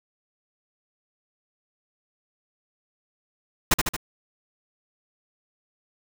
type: noise with echo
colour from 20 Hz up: pink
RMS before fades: -17 dBFS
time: 3.71-3.74 s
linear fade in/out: 5 ms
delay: 75 ms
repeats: 3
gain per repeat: -4 dB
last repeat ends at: 3.965 s
effects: none